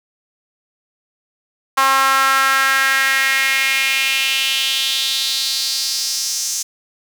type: tone with high-pass filter sweep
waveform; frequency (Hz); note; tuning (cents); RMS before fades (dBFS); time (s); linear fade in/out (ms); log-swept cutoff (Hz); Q
sawtooth; 268.7; C4; +46; -17; 1.77-6.63; 10; 1100 to 6300; 3.5
effects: 7-bit